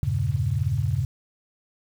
sine chord, E diminished seventh, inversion none, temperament equal, 82.41 / 98 / 116.54 / 138.59 Hz, E2 / G2 / Bb2 / Db3, 0 / 0 / 0 / 0 cents, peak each -30 / -26 / -27 / -26 dBFS, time 0.03-1.05 s, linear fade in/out 0 ms, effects 8-bit

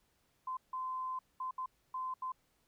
sine tone bursts at uneven times, 1031 Hz, C6, 26 cents flat, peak -36 dBFS, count 6, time 0.47-0.57 / 0.73-1.19 / 1.4-1.51 / 1.58-1.66 / 1.94-2.14 / 2.22-2.32 s, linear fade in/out 5 ms, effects pink hiss -75 dBFS RMS until 2.67 s

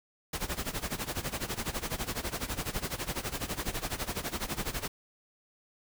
pink noise with tremolo, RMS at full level -32 dBFS, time 0.33-4.88 s, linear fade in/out 5 ms, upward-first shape sine, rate 12 Hz, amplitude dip 85%, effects none

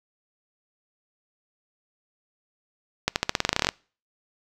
accelerating click train, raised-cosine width 0.2 ms, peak -3 dBFS, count 15, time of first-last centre 3.08-3.689 s, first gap 79 ms, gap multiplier 0.9, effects noise-tail reverb RT60 0.4 s tail -26 dB re dry

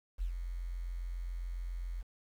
sine tone with ADSR envelope, 43.65 Hz, F1, in tune, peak -30 dBFS, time 0.18-2.03 s, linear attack 38 ms, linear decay 96 ms, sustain -6 dB, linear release 24 ms, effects 10-bit

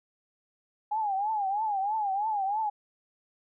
sine tone with vibrato, 823 Hz, G#5, 16 cents flat, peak -26 dBFS, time 0.91-2.7 s, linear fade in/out 10 ms, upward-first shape triangle, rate 3.1 Hz, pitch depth 150 cents each way, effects none

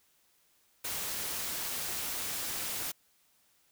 white noise with amplitude modulation, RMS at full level -34 dBFS, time 0.84-2.92 s, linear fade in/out 10 ms, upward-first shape sine, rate 222 Hz, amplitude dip 45%, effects white hiss -69 dBFS RMS until 3.71 s

